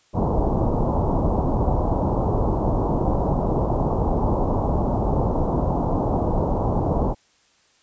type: low-pass noise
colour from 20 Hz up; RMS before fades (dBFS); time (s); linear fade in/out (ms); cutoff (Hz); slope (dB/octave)
pink; -21; 0.13-7.15; 50; 990; 48
effects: white hiss -60 dBFS RMS until 7.82 s + resampled to 16000 Hz